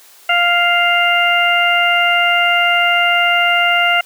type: harmonic tone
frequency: 698.5 Hz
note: F5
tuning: in tune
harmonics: 1 / 2 / 3 / 4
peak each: -16 / -16 / -16 / -16 dBFS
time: 0.29-4.01 s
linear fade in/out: 5 ms
effects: white hiss -44 dBFS RMS until 4.05 s + high-pass 400 Hz 12 dB/octave